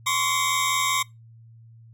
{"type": "tone cluster", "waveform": "25% pulse", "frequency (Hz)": [1044, 1129, 3720], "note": ["C6", "C#6", "A#7"], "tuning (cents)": [-4, 31, -4], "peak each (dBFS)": -22, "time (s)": [0.06, 1.03], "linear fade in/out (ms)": 10, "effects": ["noise-tail reverb RT60 0.2 s tail -22 dB re dry", "added 114 Hz sine -46 dBFS peak until 1.93 s"]}